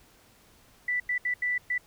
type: tone bursts at uneven times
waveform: sine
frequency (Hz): 1975.5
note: B6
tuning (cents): 0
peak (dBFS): -25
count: 5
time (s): 0.88-1 / 1.09-1.18 / 1.25-1.34 / 1.42-1.58 / 1.7-1.78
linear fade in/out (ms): 5
effects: pink hiss -59 dBFS RMS until 1.86 s